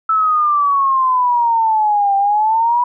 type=exponential two-way sweep; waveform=sine; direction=down then up; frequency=1318.5 to 787 to 982 Hz; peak=-11 dBFS; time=0.09-2.84 s; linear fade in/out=5 ms; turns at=2.16 s; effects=none